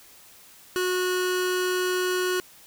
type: tone pair together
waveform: sawtooth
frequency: 365.5 / 731 Hz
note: F#4 / F#5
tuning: -21 / -21 cents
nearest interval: octave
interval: 1200 cents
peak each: -19 / -26 dBFS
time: 0.76-2.4 s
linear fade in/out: 0 ms
effects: white hiss -51 dBFS RMS until 2.66 s